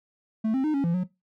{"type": "tone with pitch steps", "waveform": "triangle", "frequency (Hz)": [220, 265, 307, 277.4, 169.7, 181.9], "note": ["A3", "C4", "D#4", "C#4", "F3", "F#3"], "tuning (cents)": [0, 22, -23, 1, -49, -29], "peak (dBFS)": -20, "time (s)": [0.44, 1.04], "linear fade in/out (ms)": 10, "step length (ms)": 100, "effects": ["noise-tail reverb RT60 0.2 s tail -18 dB re dry"]}